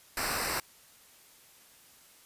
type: noise with comb filter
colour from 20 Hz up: pink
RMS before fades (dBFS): -32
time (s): 0.17-0.6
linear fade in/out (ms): 2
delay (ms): 0.3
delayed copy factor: -0.75
effects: white hiss -58 dBFS RMS until 2.25 s + resampled to 32000 Hz